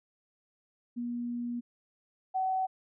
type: tone pair in turn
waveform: sine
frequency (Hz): 240 / 755.2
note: B3 / F#5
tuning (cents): -49 / +35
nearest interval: octave + minor sixth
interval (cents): 1984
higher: second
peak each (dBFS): -32 / -27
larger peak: second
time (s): 0.96-1.61 / 2.34-2.67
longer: first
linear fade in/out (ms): 20
effects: none